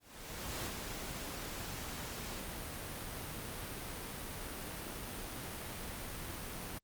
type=noise with ADSR envelope; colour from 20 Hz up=pink; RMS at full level=-39 dBFS; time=0-6.79 s; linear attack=660 ms; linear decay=38 ms; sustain=-4 dB; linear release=15 ms; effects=Opus 48 kbps